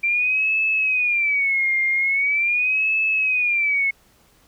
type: tone with vibrato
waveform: sine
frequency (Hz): 2349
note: D7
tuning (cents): 0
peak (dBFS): -17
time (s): 0.03-3.91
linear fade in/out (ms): 10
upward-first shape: sine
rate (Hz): 0.42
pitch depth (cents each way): 180
effects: pink hiss -57 dBFS RMS until 4.47 s